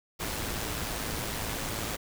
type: noise with amplitude modulation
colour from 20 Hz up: pink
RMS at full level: -32 dBFS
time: 0.19-1.97 s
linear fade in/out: 20 ms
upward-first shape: sine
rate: 109 Hz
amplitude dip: 40%
effects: none